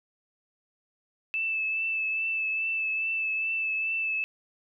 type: tone with vibrato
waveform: sine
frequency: 2632 Hz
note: E7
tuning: 3 cents flat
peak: -26 dBFS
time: 1.34-4.24 s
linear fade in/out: 0 ms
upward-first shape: triangle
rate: 2.4 Hz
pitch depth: 25 cents each way
effects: none